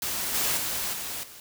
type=noise with level steps; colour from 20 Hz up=white; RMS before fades=-30 / -26 / -30 / -34 / -46 dBFS; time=0.02-1.4 s; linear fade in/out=2 ms; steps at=0.34 / 0.57 / 0.93 / 1.23 s; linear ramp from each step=5 ms; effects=none